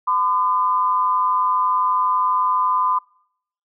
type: tone pair together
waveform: sine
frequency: 1015 / 1207 Hz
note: B5 / D6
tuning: +47 / +47 cents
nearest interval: minor third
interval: 300 cents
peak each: -17 / -21 dBFS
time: 0.07-2.99 s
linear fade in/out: 10 ms
effects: noise-tail reverb RT60 0.7 s tail -26 dB re dry